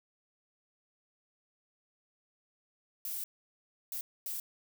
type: noise bursts at uneven times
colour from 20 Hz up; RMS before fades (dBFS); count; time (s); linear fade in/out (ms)
violet; -38; 3; 3.05-3.24 / 3.92-4.01 / 4.26-4.4; 2
effects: none